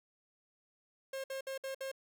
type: tone bursts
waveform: 45% pulse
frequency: 536 Hz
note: C5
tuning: 42 cents sharp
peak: -38 dBFS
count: 5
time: 1.13-1.916 s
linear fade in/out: 5 ms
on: 110 ms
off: 59 ms
effects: none